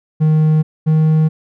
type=tone pair in turn; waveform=triangle; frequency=155.56 / 156.82 Hz; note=D#3 / D#3; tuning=0 / +14 cents; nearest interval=unison; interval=14 cents; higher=second; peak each=-7 dBFS; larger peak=neither; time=0.2-0.63 / 0.86-1.29 s; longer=neither; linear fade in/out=20 ms; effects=none